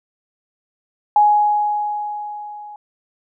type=tone with level ramp; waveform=sine; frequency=835 Hz; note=G#5; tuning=9 cents sharp; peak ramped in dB=-8 to -33 dBFS; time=1.16-2.76 s; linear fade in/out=2 ms; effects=none